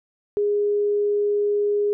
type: tone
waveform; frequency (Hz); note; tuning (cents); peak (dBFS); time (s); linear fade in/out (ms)
sine; 412; G#4; -14; -18; 0.37-1.93; 0
effects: none